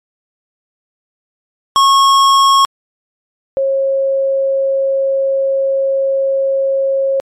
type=tone pair in turn; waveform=square / sine; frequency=1094 / 542.1 Hz; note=C#6 / C#5; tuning=-23 / -39 cents; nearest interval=octave; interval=1216 cents; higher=first; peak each=-7 / -11 dBFS; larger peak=first; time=1.76-2.65 / 3.57-7.2 s; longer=second; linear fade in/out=0 ms; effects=low-pass 8000 Hz 12 dB/octave + MP3 96 kbps